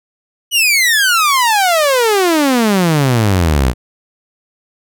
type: exponential sweep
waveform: sawtooth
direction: down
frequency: 2995 to 58.5 Hz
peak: -6 dBFS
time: 0.51-3.74 s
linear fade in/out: 50 ms
effects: none